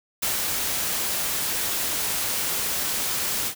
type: noise with ADSR envelope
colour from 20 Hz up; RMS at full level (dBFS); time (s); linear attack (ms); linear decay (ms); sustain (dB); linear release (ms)
white; -24; 0.22-3.55; 11; 130; -2; 80
effects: none